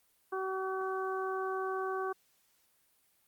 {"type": "harmonic tone", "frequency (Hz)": 379.7, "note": "F#4", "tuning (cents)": 45, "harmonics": [1, 2, 3, 4], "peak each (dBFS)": [-35, -40, -38, -43], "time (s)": [0.32, 2.13], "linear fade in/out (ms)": 10, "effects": ["white hiss -71 dBFS RMS until 3.27 s", "Opus 32 kbps"]}